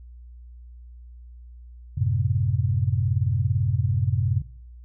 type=chord; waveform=sine; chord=F# diminished; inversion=none; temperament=equal; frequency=92.5 / 110 / 130.81 Hz; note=F#2 / A2 / C3; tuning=0 / 0 / 0 cents; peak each=-24 dBFS; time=1.97-4.42 s; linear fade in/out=10 ms; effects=noise-tail reverb RT60 0.7 s tail -22 dB re dry + added 60 Hz sine -41 dBFS peak until 4.84 s